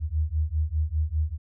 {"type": "beating tone pair", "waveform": "sine", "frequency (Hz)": [75.2, 80.2], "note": ["D2", "E2"], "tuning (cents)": [42, -47], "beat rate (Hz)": 5, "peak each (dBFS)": -26, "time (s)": [0, 1.38], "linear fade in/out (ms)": 50, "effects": []}